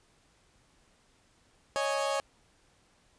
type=chord; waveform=30% pulse; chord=C# suspended second; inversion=none; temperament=equal; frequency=554.4 / 622.3 / 830.6 Hz; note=C#5 / D#5 / G#5; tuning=0 / 0 / 0 cents; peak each=-28 / -32 / -32 dBFS; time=1.76-2.2 s; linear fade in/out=0 ms; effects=pink hiss -66 dBFS RMS until 3.18 s + resampled to 22050 Hz